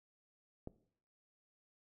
click, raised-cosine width 2 ms, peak -30 dBFS, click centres 0.674 s, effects noise-tail reverb RT60 0.6 s tail -18 dB re dry

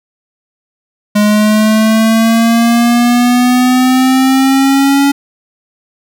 square exponential sweep, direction up, 207.7 to 281.2 Hz, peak -7 dBFS, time 1.15-5.12 s, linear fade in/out 10 ms, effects none

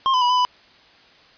square tone with pitch steps, 1065 / 1010 / 977 / 1001 / 994 Hz, C6 / B5 / B5 / B5 / B5, +30 / +39 / -19 / +23 / +11 cents, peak -16 dBFS, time 0.06-0.45 s, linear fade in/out 0 ms, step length 78 ms, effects white hiss -51 dBFS RMS until 1.37 s + resampled to 11025 Hz

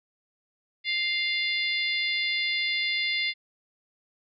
harmonic tone with a mistuned harmonic, 698.5 Hz, F5, in tune, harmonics 3 / 4 / 5 / 6 / 7, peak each -27 / -35 / -31 / -35 / -36 dBFS, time 0.84-3.34 s, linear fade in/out 50 ms, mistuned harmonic 7, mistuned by -18 cents, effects none

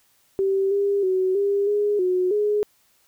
sine tone with pitch steps, 388.3 / 401.1 / 374 / 401.1 / 413.2 / 365.5 / 417.3 Hz, G4 / G4 / F#4 / G4 / G#4 / F#4 / G#4, -16 / +40 / +19 / +40 / -9 / -21 / +8 cents, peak -18 dBFS, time 0.39-2.63 s, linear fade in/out 0 ms, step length 320 ms, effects white hiss -62 dBFS RMS until 3.07 s

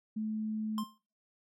sine tone, 216.6 Hz, A3, 27 cents flat, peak -32 dBFS, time 0.16-0.84 s, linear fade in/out 10 ms
square tone with exponential decay, 1054 Hz, C6, 12 cents sharp, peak -34 dBFS, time 0.78-0.98 s, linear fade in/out 1 ms, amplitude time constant 42 ms
effects noise-tail reverb RT60 0.4 s tail -25 dB re dry + AAC 48 kbps

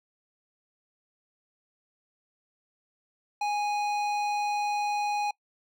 sine tone with hard clipping, 828 Hz, G#5, 5 cents flat, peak -28 dBFS, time 3.41-5.31 s, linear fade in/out 5 ms, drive 13 dB, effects noise-tail reverb RT60 0.1 s tail -24 dB re dry

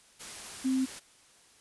sine tone in noise, 261.6 Hz, C4, in tune, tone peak -25 dBFS, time 0.64-0.86 s, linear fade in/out 20 ms, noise white, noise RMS -43 dBFS, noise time 0.19-1 s, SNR +15 dB, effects white hiss -60 dBFS RMS until 1.6 s + resampled to 24000 Hz

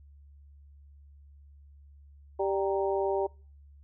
harmonic tone with a mistuned harmonic, 196 Hz, G3, in tune, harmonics 2 / 3 / 4 / 5, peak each -28 / -32 / -34 / -36 dBFS, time 2.39-3.27 s, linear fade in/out 10 ms, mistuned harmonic 5, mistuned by -89 cents, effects noise-tail reverb RT60 0.4 s tail -25 dB re dry + added 71 Hz sine -51 dBFS peak until 3.83 s

